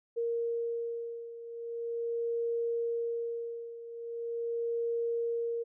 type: beating tone pair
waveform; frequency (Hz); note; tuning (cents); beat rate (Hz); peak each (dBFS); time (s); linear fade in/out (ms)
sine; 466.2 / 466.61; A#4 / A#4; 0 / +2; 0.41; -33 / -37; 0.16-5.64; 20
effects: none